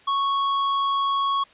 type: tone with hard clipping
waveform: triangle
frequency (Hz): 1107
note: C#6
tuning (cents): -3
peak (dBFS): -22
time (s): 0.07-1.44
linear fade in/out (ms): 10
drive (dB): 16
effects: white hiss -53 dBFS RMS until 1.53 s + resampled to 8000 Hz